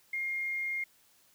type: tone with quantisation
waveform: sine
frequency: 2128 Hz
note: C7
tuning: 29 cents sharp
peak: -31 dBFS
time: 0.13-0.84 s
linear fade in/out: 5 ms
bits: 10
effects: white hiss -65 dBFS RMS until 1.34 s